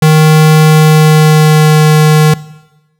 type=tone with pitch glide; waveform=square; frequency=155.56 to 153.77 Hz; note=D#3 to D#3; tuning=0 to -20 cents; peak=-3 dBFS; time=0.02-2.34 s; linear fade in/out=5 ms; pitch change=-20 cents; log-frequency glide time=0.61-1.84 s; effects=noise-tail reverb RT60 1.0 s tail -19 dB re dry

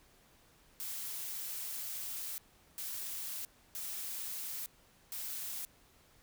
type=noise bursts at uneven times; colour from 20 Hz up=blue; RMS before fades=-41 dBFS; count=4; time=0.8-2.38 / 2.78-3.45 / 3.75-4.66 / 5.12-5.65 s; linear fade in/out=0 ms; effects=pink hiss -65 dBFS RMS until 6.22 s

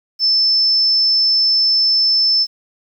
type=tone; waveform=sine; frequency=5280 Hz; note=E8; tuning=2 cents sharp; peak=-11 dBFS; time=0.19-2.47 s; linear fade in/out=50 ms; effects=8-bit

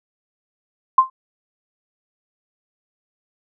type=tone with exponential decay; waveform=sine; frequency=1047 Hz; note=C6; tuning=1 cent sharp; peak=-4 dBFS; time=0.98-1.1 s; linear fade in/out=5 ms; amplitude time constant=25 ms; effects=none

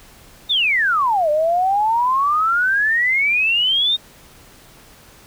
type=exponential two-way sweep; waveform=sine; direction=down then up; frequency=3729 to 590 to 3729 Hz; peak=-14 dBFS; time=0.49-3.97 s; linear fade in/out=20 ms; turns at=1.3 s; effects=pink hiss -46 dBFS RMS until 5.26 s

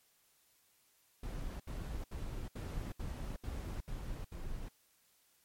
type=noise bursts; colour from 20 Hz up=brown; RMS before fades=-41 dBFS; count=8; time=1.23-4.687 s; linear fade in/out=5 ms; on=370 ms; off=71 ms; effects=white hiss -71 dBFS RMS until 5.44 s + MP3 64 kbps

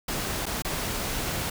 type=noise with dropouts; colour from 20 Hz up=pink; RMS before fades=-30 dBFS; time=0.08-1.5 s; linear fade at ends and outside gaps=5 ms; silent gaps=0.457-0.464 / 0.622-0.647 s; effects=none

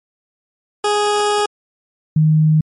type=tone pair in turn; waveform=20% pulse / sine; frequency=415.3 / 155.56 Hz; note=G#4 / D#3; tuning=0 / 0 cents; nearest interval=octave + perfect fourth; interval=1700 cents; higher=first; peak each=-9 dBFS; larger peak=neither; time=0.84-1.46 / 2.16-2.61 s; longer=first; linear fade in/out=5 ms; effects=MP3 48 kbps

